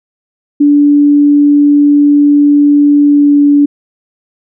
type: tone with pitch glide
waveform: sine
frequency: 290 to 288.2 Hz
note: D4 to D4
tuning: -22 to -33 cents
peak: -3 dBFS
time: 0.6-3.66 s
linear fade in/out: 10 ms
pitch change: -11 cents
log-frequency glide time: 3.03-3.42 s
effects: none